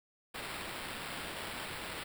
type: noise with sample-and-hold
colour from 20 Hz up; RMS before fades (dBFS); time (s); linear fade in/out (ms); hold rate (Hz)
white; -42; 0.34-2.04; 10; 6300
effects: none